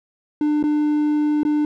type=tone with dropouts; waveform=triangle; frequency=299 Hz; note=D4; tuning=31 cents sharp; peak=-14 dBFS; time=0.41-1.65 s; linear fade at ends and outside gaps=2 ms; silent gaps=0.628-0.638 / 1.433-1.45 s; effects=none